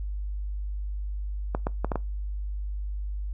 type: clicks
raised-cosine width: 1 ms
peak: -13 dBFS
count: 5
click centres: 1.549 / 1.669 / 1.846 / 1.918 / 1.957 s
effects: noise-tail reverb RT60 0.2 s tail -22 dB re dry + added 50 Hz sine -29 dBFS peak until 3.33 s